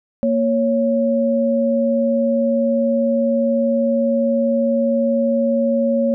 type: tone pair together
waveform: sine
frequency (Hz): 233.1 / 554.4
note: A#3 / C#5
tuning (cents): 0 / 0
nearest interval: octave + minor third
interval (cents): 1500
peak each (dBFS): -17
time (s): 0.23-6.14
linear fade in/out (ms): 0
effects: none